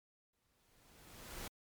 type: noise with exponential growth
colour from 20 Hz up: pink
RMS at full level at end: -44 dBFS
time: 0.33-1.48 s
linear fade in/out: 5 ms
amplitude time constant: 250 ms
effects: MP3 96 kbps